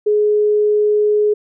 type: tone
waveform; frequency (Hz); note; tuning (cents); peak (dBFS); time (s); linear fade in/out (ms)
sine; 420; G#4; +19; -11; 0.06-1.34; 10
effects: none